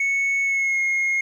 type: tone with pitch glide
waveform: sine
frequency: 2210 to 2150 Hz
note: C#7 to C7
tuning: -6 to +47 cents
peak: -16 dBFS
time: 0-1.21 s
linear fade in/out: 5 ms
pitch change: -47 cents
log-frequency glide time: 0.43-0.8 s
effects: tanh soft clip ceiling -18 dBFS + 9-bit